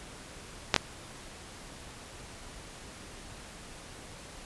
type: clicks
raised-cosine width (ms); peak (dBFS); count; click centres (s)
0.2; -3; 2; 0.742 / 0.763
effects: pink hiss -47 dBFS RMS until 4.45 s + resampled to 24000 Hz